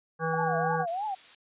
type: harmonic tone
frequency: 162.3 Hz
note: E3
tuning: 27 cents flat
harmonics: 1 / 3 / 5 / 7 / 9 / 10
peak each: -32 / -31 / -34 / -34 / -37 / -36 dBFS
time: 0.19-0.86 s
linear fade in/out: 50 ms
type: tone with vibrato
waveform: sine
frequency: 760 Hz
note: F#5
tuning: 46 cents sharp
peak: -29 dBFS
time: 0.33-1.15 s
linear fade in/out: 10 ms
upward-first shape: triangle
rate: 3.1 Hz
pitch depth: 250 cents each way
type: noise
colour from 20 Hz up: blue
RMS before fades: -44 dBFS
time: 0.87-1.35 s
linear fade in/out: 5 ms
effects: resampled to 8000 Hz